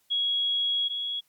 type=tone pair in turn; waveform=sine; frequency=3322 / 3338 Hz; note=G#7 / G#7; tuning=0 / +8 cents; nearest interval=unison; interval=8 cents; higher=second; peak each=-23 / -28 dBFS; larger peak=first; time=0.1-0.89 / 0.89-1.21 s; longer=first; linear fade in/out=20 ms; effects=white hiss -68 dBFS RMS until 1.28 s + MP3 96 kbps